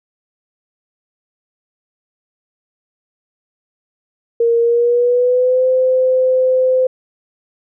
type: tone with pitch glide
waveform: sine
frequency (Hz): 466.2 to 514.3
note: A#4 to C5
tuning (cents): 0 to -30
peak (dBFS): -10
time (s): 4.4-6.87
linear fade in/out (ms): 5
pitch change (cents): +170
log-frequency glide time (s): 4.6-5.66
effects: none